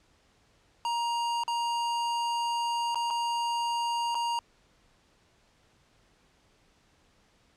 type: tone with dropouts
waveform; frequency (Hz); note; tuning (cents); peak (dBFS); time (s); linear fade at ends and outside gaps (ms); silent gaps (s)
square; 940; A#5; +14; -28; 0.85-4.39; 1; 1.436-1.479 / 2.946-2.956 / 3.103-3.107 / 4.146-4.152
effects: pink hiss -65 dBFS RMS until 7.56 s + low-pass 7000 Hz 12 dB/octave